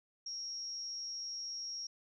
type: tone with amplitude modulation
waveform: sine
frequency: 5588 Hz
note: F8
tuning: in tune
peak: -37 dBFS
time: 0.26-1.87 s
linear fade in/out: 5 ms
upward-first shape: sine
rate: 283 Hz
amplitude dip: 50%
effects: none